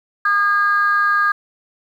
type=tone pair together; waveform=sine; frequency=1219 / 1627.2 Hz; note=D#6 / G#6; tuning=-36 / -36 cents; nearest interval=perfect fourth; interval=500 cents; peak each=-15 dBFS; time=0.25-1.32 s; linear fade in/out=5 ms; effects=tanh soft clip ceiling -7 dBFS + 8-bit